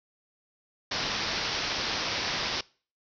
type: low-pass noise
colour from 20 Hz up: white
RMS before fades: -31 dBFS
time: 0.91-2.61 s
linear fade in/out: 5 ms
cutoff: 5700 Hz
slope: 96 dB/octave
effects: noise-tail reverb RT60 0.4 s tail -23 dB re dry